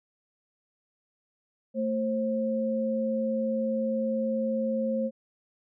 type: tone pair together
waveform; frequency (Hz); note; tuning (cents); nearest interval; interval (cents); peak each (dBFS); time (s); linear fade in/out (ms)
sine; 223.8 / 532.3; A3 / C5; +30 / +30; octave + minor third; 1500; -28; 1.74-5.11; 50
effects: none